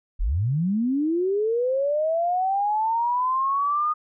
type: linear sweep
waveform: sine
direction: up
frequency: 30.54 to 1235 Hz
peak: -20 dBFS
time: 0.19-3.94 s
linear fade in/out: 20 ms
effects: none